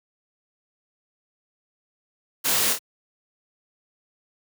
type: noise with echo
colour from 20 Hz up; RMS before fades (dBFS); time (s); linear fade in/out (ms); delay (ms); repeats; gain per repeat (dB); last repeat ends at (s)
white; -23; 2.44-2.74; 20; 26; 2; -5; 2.792
effects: high-pass 100 Hz 12 dB/octave